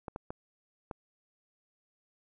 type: clicks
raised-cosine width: 1 ms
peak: -24 dBFS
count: 4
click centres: 0.082 / 0.161 / 0.305 / 0.912 s
effects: none